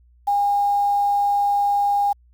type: tone with quantisation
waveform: sine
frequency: 811 Hz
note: G#5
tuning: 41 cents flat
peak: -16 dBFS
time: 0.27-2.13 s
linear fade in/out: 10 ms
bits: 7
effects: added 60 Hz sine -51 dBFS peak until 2.33 s